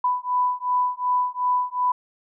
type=beating tone pair; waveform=sine; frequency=993 / 995.7 Hz; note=B5 / B5; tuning=+9 / +14 cents; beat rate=2.7 Hz; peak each=-23 dBFS; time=0.04-1.92 s; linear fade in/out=5 ms; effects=none